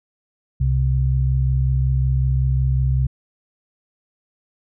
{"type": "tone pair together", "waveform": "sine", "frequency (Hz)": [65.41, 130.81], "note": ["C2", "C3"], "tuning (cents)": [0, 0], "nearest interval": "octave", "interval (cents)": 1200, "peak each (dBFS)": -18, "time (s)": [0.6, 3.07], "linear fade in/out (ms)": 10, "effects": []}